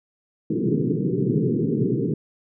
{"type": "band-pass noise", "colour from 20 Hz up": "pink", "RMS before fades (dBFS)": -22, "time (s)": [0.5, 2.14], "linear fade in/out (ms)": 5, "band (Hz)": [120, 450], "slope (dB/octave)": 96, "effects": []}